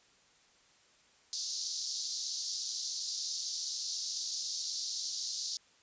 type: band-pass noise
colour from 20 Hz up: pink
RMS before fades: -38 dBFS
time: 1.33-5.57 s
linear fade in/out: 0 ms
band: 4200 to 6600 Hz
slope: 48 dB/octave
effects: white hiss -65 dBFS RMS until 5.82 s + resampled to 16000 Hz